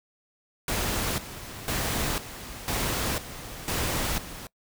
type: noise with tremolo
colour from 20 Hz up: pink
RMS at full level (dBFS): -28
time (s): 0.68-4.47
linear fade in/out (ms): 2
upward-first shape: square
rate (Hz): 1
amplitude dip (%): 75
effects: noise-tail reverb RT60 0.1 s tail -23 dB re dry